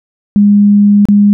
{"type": "tone with dropouts", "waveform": "sine", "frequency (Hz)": 204.5, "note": "G#3", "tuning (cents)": -26, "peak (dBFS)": -3, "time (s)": [0.36, 1.33], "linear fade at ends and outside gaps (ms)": 0, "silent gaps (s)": [1.054, 1.086], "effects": []}